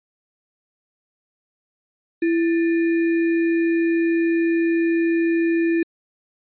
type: tone with sample-and-hold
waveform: sine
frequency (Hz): 333.3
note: E4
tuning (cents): +19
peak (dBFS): -16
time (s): 2.22-5.83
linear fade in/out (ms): 5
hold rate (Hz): 2100
effects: resampled to 8000 Hz